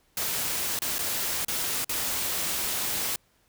white noise with dropouts, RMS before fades -29 dBFS, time 0.17-3.16 s, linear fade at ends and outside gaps 2 ms, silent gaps 0.79-0.819 / 0.984-0.99 / 1.449-1.482 / 1.845-1.893 s, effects pink hiss -66 dBFS RMS until 3.48 s

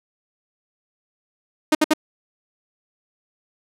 sawtooth tone bursts, 308 Hz, D#4, 17 cents flat, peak -9 dBFS, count 3, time 1.72-1.936 s, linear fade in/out 5 ms, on 30 ms, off 63 ms, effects low-pass 12000 Hz 12 dB/octave

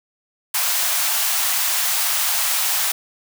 white high-pass noise, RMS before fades -20 dBFS, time 0.54-2.92 s, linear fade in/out 5 ms, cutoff 650 Hz, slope 48 dB/octave, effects none

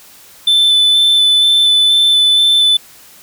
triangle tone with vibrato, 3518 Hz, A7, 1 cent flat, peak -6 dBFS, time 0.47-2.77 s, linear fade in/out 5 ms, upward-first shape square, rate 2.1 Hz, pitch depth 8 cents each way, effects white hiss -41 dBFS RMS until 3.22 s

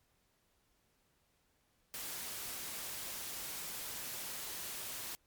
white noise, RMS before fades -43 dBFS, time 1.94-5.15 s, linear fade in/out 0 ms, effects pink hiss -75 dBFS RMS until 5.26 s + MP3 96 kbps

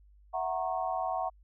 sine chord, F# dominant seventh, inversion third, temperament equal with one note detuned, 659.3 / 740 / 932.3 / 1092.2 Hz, E5 / F#5 / A#5 / C#6, 0 / 0 / 0 / -26 cents, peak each -36 / -32 / -38 / -38 dBFS, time 0.33-1.3 s, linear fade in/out 20 ms, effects added 50 Hz sine -56 dBFS peak until 1.43 s

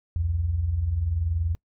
sine tone pair together, 64.2 / 84.9 Hz, C2 / F2, -32 / -48 cents, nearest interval perfect fourth, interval 484 cents, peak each -31 / -23 dBFS, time 0.16-1.55 s, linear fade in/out 0 ms, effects noise-tail reverb RT60 0.1 s tail -25 dB re dry

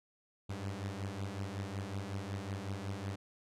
sawtooth beating tone pair, 95.9 / 101.3 Hz, G2 / G#2, -37 / -43 cents, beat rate 5.4 Hz, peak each -37 / -37 dBFS, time 0.49-3.16 s, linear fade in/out 10 ms, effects low-pass 9000 Hz 12 dB/octave

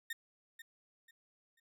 35% pulse tone with echo, 1831 Hz, A#6, 32 cents flat, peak -36 dBFS, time 0.1-0.13 s, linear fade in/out 5 ms, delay 490 ms, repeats 3, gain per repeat -11 dB, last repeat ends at 1.6 s, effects none

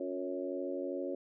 harmonic tone with a mistuned harmonic, 92.5 Hz, F#2, in tune, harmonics 3 / 4 / 5 / 6 / 7, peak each -40 / -39 / -45 / -39 / -49 dBFS, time 0-1.15 s, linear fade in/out 5 ms, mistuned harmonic 4, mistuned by -46 cents, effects none

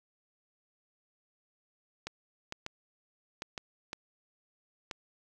clicks, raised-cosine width 0.2 ms, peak -20 dBFS, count 7, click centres 2.07 / 2.524 / 2.664 / 3.421 / 3.578 / 3.931 / 4.912 s, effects none

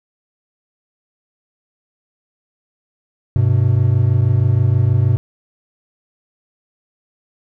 triangle tone pair together, 99.77 / 126.1 Hz, G2 / B2, +31 / +36 cents, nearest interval major third, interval 405 cents, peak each -12 dBFS, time 3.36-5.17 s, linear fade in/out 0 ms, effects none

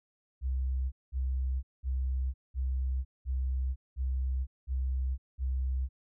sine tone bursts, 64.9 Hz, C2, 13 cents flat, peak -28 dBFS, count 8, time 0.41-5.89 s, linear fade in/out 50 ms, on 510 ms, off 200 ms, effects none

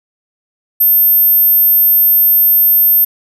sine tone, 13300 Hz, G#9, 1 cent sharp, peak -6 dBFS, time 0.8-3.05 s, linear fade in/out 10 ms, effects none

